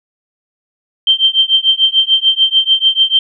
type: tone with tremolo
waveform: sine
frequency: 3136 Hz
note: G7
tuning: in tune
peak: -4 dBFS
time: 1.07-3.19 s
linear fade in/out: 2 ms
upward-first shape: triangle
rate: 6.8 Hz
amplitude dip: 100%
effects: none